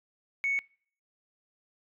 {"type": "tone", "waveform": "sine", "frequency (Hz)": 2217, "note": "C#7", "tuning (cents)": 0, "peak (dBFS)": -25, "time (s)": [0.44, 0.59], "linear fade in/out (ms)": 0, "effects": ["noise-tail reverb RT60 0.5 s tail -25 dB re dry", "tanh soft clip ceiling -21 dBFS"]}